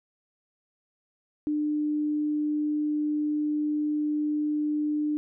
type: tone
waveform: sine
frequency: 299.7 Hz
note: D4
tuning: 35 cents sharp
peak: -24 dBFS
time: 1.47-5.17 s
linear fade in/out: 0 ms
effects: none